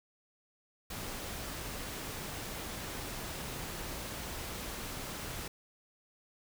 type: noise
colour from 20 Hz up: pink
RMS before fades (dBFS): -41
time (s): 0.9-5.48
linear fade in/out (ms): 5
effects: none